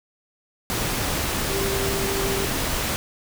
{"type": "tone in noise", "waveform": "sine", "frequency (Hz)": 392, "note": "G4", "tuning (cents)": 0, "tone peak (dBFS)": -26, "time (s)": [1.5, 2.45], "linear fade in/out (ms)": 0, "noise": "pink", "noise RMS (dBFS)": -25, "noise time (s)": [0.7, 2.96], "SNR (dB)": -4, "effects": []}